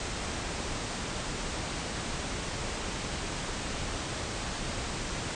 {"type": "low-pass noise", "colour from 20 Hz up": "pink", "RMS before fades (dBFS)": -35, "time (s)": [0, 5.35], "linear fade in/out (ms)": 2, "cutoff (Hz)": 8800, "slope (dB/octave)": 96, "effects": []}